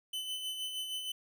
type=tone with tremolo; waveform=45% pulse; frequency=3027 Hz; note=F#7; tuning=39 cents sharp; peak=-34 dBFS; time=0.13-1.12 s; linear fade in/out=5 ms; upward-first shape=sine; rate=6.4 Hz; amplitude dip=45%; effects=none